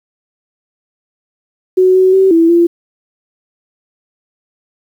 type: tone with pitch steps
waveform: sine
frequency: 371.1 / 374.2 / 382.5 / 330.6 / 341.9 Hz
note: F#4 / F#4 / G4 / E4 / F4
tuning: +5 / +20 / -42 / +5 / -37 cents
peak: -5 dBFS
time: 1.77-2.67 s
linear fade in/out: 10 ms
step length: 180 ms
effects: 7-bit